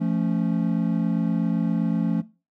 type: chord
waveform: triangle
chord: F augmented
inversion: none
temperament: equal with one note detuned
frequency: 172.21 / 220 / 277.2 Hz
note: F3 / A3 / C#4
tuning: -24 / 0 / 0 cents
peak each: -22 / -23 / -26 dBFS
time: 0-2.22 s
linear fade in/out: 20 ms
effects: noise-tail reverb RT60 0.3 s tail -18 dB re dry